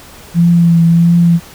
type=tone with vibrato; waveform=sine; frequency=169.2 Hz; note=E3; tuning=45 cents sharp; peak=-5 dBFS; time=0.34-1.4 s; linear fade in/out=50 ms; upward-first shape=triangle; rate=1.5 Hz; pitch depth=29 cents each way; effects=pink hiss -36 dBFS RMS until 1.54 s